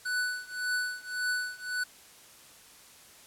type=tone with tremolo; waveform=square; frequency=1489 Hz; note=F#6; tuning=11 cents sharp; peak=-27 dBFS; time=0.05-1.84 s; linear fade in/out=10 ms; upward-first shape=triangle; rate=1.8 Hz; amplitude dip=95%; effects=white hiss -54 dBFS RMS until 3.26 s + low-pass 12000 Hz 12 dB/octave